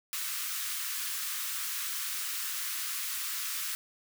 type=high-pass noise; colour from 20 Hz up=white; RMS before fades=-35 dBFS; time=0.13-3.75 s; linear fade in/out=0 ms; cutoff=1100 Hz; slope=48 dB/octave; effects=none